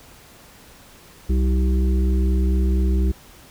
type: harmonic tone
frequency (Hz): 64.2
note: C2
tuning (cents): -32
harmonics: 1 / 3 / 5 / 6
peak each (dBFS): -16 / -26 / -30 / -32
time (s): 1.29-3.12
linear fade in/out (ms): 10
effects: pink hiss -47 dBFS RMS until 3.5 s